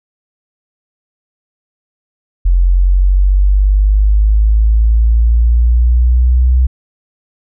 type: linear sweep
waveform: sine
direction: up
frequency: 43.65 to 63.5 Hz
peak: -6 dBFS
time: 2.45-6.67 s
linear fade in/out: 10 ms
effects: none